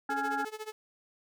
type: harmonic tone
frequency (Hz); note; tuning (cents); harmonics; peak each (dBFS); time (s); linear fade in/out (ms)
277.2; C#4; 0; 1 / 3 / 5 / 6; -38 / -32 / -35 / -38; 0.09-0.45; 5
type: tone with tremolo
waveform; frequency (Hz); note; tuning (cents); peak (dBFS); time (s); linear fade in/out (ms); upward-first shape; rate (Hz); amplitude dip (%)
sawtooth; 431.8; A4; -33; -32; 0.1-0.72; 0; sine; 14; 90
effects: none